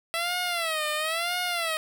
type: tone with vibrato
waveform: 10% pulse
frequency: 659.3 Hz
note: E5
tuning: in tune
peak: -18 dBFS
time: 0.14-1.77 s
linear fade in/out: 0 ms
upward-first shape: sine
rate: 0.99 Hz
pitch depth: 150 cents each way
effects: none